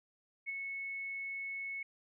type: tone with ADSR envelope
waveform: sine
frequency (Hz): 2201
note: C#7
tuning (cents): -13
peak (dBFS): -34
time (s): 0.46-1.83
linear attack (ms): 32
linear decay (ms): 15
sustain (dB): -4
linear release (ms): 5
effects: none